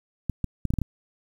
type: clicks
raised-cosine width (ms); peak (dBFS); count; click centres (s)
5; -13; 7; 0.297 / 0.443 / 0.653 / 0.705 / 0.738 / 0.787 / 0.817
effects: 8-bit